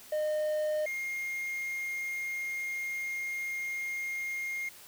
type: tone pair in turn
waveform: triangle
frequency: 611 / 2130 Hz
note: D#5 / C7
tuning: -32 / +30 cents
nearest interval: octave + minor seventh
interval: 2162 cents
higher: second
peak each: -26 / -31 dBFS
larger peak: first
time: 0.12-0.86 / 0.86-4.69 s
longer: second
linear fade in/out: 5 ms
effects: white hiss -52 dBFS RMS until 4.87 s